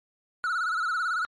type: tone with vibrato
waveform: triangle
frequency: 1379 Hz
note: F6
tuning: 22 cents flat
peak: -23 dBFS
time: 0.44-1.25 s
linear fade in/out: 0 ms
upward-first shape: sine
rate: 18 Hz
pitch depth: 120 cents each way
effects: MP3 48 kbps